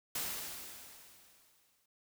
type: noise with exponential decay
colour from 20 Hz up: white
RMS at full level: -36 dBFS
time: 0.15-1.86 s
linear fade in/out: 5 ms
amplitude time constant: 370 ms
effects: none